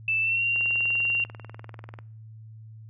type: tone with pitch glide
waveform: sine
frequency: 2644 to 2763 Hz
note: E7 to F7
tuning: +5 to -19 cents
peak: -22 dBFS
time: 0.08-1.24 s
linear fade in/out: 2 ms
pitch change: +76 cents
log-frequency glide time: 0.21-0.44 s
type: click train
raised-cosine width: 0.5 ms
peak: -27 dBFS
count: 30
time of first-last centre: 0.56-1.989 s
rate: 20.3 Hz
effects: noise-tail reverb RT60 0.7 s tail -23 dB re dry + added 110 Hz sine -42 dBFS peak until 2.89 s